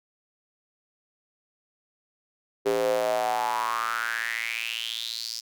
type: tone with high-pass filter sweep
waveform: square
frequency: 57.3 Hz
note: A#1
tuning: 29 cents flat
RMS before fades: -28 dBFS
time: 2.65-5.41 s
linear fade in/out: 20 ms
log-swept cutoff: 410 to 5200 Hz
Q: 6.6
effects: none